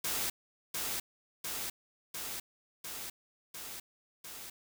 white noise with echo, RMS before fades -34 dBFS, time 0.04-0.3 s, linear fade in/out 5 ms, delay 700 ms, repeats 6, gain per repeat -2 dB, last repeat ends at 4.5 s, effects none

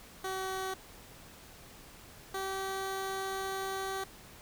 15% pulse tone pair in turn, 379.3 / 385.5 Hz, F#4 / G4, +43 / -29 cents, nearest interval unison, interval 28 cents, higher second, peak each -28 dBFS, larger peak neither, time 0.24-0.74 / 2.34-4.04 s, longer second, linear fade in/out 5 ms, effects pink hiss -53 dBFS RMS until 4.41 s

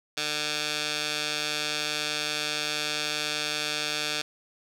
15% pulse tone with band-pass filter, 150.4 Hz, D3, 42 cents sharp, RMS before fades -30 dBFS, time 0.17-4.22 s, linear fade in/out 5 ms, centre 4100 Hz, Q 1.3, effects none

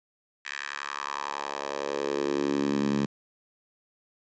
10% pulse tone with high-pass filter sweep, 70.9 Hz, C#2, 40 cents sharp, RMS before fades -30 dBFS, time 0.45-3.06 s, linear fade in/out 5 ms, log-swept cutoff 1900 to 180 Hz, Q 2.6, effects resampled to 16000 Hz

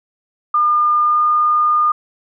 sine tone with pitch glide, 1208 to 1216.4 Hz, D6 to D#6, +48 to -40 cents, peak -11 dBFS, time 0.54-1.92 s, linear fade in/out 5 ms, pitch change +12 cents, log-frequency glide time 1.03-1.22 s, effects none

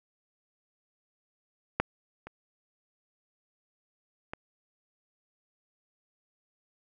clicks, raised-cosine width 0.5 ms, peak -9 / -27 / -21 dBFS, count 3, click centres 1.8 / 2.27 / 4.335 s, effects none

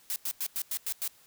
blue noise bursts, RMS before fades -32 dBFS, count 7, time 0.1-1.077 s, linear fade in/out 0 ms, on 59 ms, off 94 ms, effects white hiss -60 dBFS RMS until 1.26 s

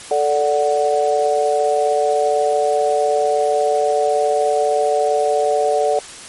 sine chord, D major, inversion second, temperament equal with one note detuned, 440 / 584.3 / 740 Hz, A4 / D5 / F#5, 0 / -9 / 0 cents, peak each -18 dBFS, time 0.11-5.99 s, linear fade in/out 2 ms, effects white hiss -35 dBFS RMS until 6.28 s + MP3 48 kbps

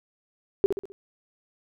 sine tone with echo, 393.9 Hz, G4, 8 cents sharp, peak -14 dBFS, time 0.64-0.66 s, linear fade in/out 0 ms, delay 65 ms, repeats 4, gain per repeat -7 dB, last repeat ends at 0.92 s, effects none

